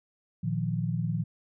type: chord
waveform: sine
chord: Bb suspended fourth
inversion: none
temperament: just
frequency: 116.54 / 155.39 / 174.81 Hz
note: Bb2 / Eb3 / F3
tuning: 0 / -2 / +2 cents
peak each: -31 dBFS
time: 0.43-1.24 s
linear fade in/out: 10 ms
effects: none